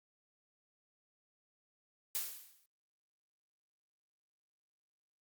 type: noise with exponential decay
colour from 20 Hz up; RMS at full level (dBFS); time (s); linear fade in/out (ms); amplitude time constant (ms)
blue; -34; 2.15-2.66; 1; 110
effects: Opus 48 kbps